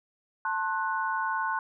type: chord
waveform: sine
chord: F# diminished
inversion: first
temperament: just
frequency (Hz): 888 / 1065.6 / 1480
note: A5 / C6 / F#6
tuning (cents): +16 / +31 / 0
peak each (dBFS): -31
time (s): 0.45-1.59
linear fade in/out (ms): 2
effects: none